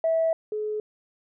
sine tone pair in turn, 652 / 425.7 Hz, E5 / G#4, -19 / +43 cents, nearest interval perfect fifth, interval 738 cents, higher first, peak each -19 / -26 dBFS, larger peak first, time 0.04-0.33 / 0.52-0.8 s, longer first, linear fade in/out 2 ms, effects tanh soft clip ceiling -15 dBFS

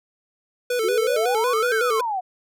square tone with vibrato, 466.2 Hz, A#4, in tune, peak -21 dBFS, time 0.7-2.01 s, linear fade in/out 5 ms, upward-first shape square, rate 5.4 Hz, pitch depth 93 cents each way
sine exponential two-way sweep, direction up then down, 344.9 to 1617 to 711 Hz, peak -22 dBFS, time 0.83-2.21 s, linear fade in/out 20 ms, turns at 1.74 s
effects none

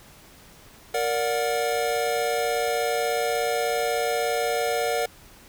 square chord, Bb augmented, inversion none, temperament just, 466.2 / 582.7 / 728.4 Hz, Bb4 / D5 / F#5, 0 / -14 / -27 cents, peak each -27 / -29 / -28 dBFS, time 0.94-5.06 s, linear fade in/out 5 ms, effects pink hiss -50 dBFS RMS until 5.48 s

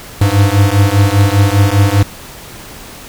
square beating tone pair, 98 / 103 Hz, G2 / G#2, 0 / -14 cents, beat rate 5 Hz, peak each -11 dBFS, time 0.21-2.03 s, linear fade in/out 5 ms, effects pink hiss -32 dBFS RMS until 3.08 s

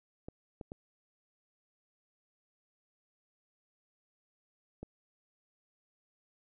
clicks, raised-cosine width 2 ms, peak -29 dBFS, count 4, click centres 0.285 / 0.612 / 0.719 / 4.83 s, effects none

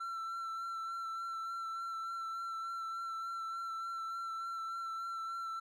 triangle tone with vibrato, 1346 Hz, E6, 36 cents sharp, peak -36 dBFS, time 0-5.6 s, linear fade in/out 10 ms, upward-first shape sine, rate 3.4 Hz, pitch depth 18 cents each way, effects none

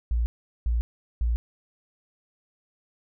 sine tone bursts, 58.27 Hz, A#1, in tune, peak -21 dBFS, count 3, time 0.11-1.36 s, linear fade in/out 0 ms, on 150 ms, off 400 ms, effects none

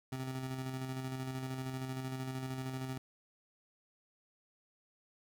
25% pulse tone with tremolo, 130.81 Hz, C3, in tune, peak -33 dBFS, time 0.12-2.98 s, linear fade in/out 5 ms, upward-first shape square, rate 13 Hz, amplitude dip 35%, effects none

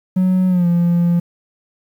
triangle tone with pitch glide, 185 to 172.61 Hz, F#3 to F3, 0 to -20 cents, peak -9 dBFS, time 0.16-1.2 s, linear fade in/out 10 ms, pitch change -120 cents, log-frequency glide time 0.48-0.67 s, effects tanh soft clip ceiling -5 dBFS + 8-bit

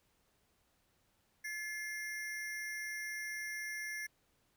square ring-modulated tone, 1918 Hz, A#6, 49 cents sharp, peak -37 dBFS, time 1.44-4.07 s, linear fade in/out 10 ms, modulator 196 Hz, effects pink hiss -75 dBFS RMS until 4.56 s

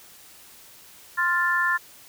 sine chord, F major, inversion second, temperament equal, 1046.5 / 1396.9 / 1760 Hz, C6 / F6 / A6, 0 / 0 / 0 cents, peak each -26 / -26 / -22 dBFS, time 1.17-1.78 s, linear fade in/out 20 ms, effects white hiss -49 dBFS RMS until 2.08 s

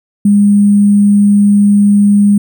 sine tone with sample-and-hold, 203.8 Hz, G#3, 32 cents flat, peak -4 dBFS, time 0.25-2.38 s, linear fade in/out 5 ms, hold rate 8820 Hz, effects none

